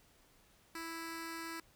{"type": "tone with notch filter", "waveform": "10% pulse", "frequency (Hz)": 329.6, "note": "E4", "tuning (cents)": 0, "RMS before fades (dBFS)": -44, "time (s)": [0.75, 1.6], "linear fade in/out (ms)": 2, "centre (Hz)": 690, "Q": 1.4, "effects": ["pink hiss -67 dBFS RMS until 1.75 s"]}